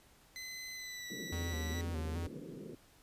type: tone with pitch glide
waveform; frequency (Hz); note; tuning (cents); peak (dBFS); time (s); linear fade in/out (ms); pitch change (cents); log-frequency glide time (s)
20% pulse; 2033 to 1958.1; B6 to B6; +50 to -15; -38; 0.36-1.81; 0; -65; 0.74-1.07
type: band-pass noise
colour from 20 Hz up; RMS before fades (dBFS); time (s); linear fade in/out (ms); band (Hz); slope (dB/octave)
pink; -47; 1.1-2.75; 5; 140 to 490; 48
type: tone with vibrato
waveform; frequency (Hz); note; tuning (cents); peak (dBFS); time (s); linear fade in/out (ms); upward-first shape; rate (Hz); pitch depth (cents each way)
square; 82.41; E2; 0; -37; 1.32-2.27; 5; square; 2.4; 59
effects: pink hiss -64 dBFS RMS until 3.02 s + resampled to 32000 Hz